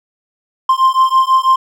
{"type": "beating tone pair", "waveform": "triangle", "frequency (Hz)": [1046.5, 1052.6], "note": ["C6", "C6"], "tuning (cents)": [0, 10], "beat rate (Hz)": 6.1, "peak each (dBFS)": -10, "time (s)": [0.69, 1.56], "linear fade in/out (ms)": 5, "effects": []}